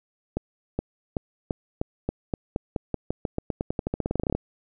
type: accelerating click train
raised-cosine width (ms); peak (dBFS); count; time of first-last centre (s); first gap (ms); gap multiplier
2; -12; 29; 0.37-4.35; 420; 0.9
effects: none